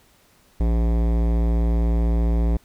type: tone with hard clipping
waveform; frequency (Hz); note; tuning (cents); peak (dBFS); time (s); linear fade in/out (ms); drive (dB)
sine; 57.2; A#1; -32; -19; 0.6-2.57; 5; 18
effects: pink hiss -57 dBFS RMS until 2.64 s